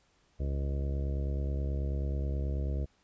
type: harmonic tone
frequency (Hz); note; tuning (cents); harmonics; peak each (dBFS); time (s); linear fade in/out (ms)
69.3; C#2; 0; 1 / 2 / 3 / 4 / 5 / 6 / 7 / 8 / 9; -30 / -38 / -46 / -47 / -46 / -50 / -47 / -54 / -49; 0.39-2.86; 20
effects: pink hiss -69 dBFS RMS until 3.03 s + resampled to 16000 Hz